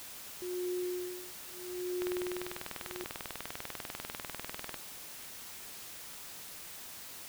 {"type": "tone with tremolo", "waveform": "sine", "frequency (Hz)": 360.3, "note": "F#4", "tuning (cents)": -46, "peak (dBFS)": -32, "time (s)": [0.42, 3.04], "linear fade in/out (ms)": 0, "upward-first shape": "sine", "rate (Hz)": 0.76, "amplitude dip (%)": 100}
{"type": "click train", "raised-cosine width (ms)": 0.3, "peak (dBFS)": -22, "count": 56, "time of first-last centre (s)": [2.02, 4.743], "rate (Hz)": 20.2}
{"effects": ["white hiss -47 dBFS RMS until 7.28 s"]}